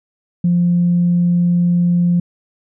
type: tone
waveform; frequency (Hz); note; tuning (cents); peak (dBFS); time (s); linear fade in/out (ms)
sine; 174.61; F3; 0; -10; 0.44-2.2; 5
effects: tanh soft clip ceiling -6 dBFS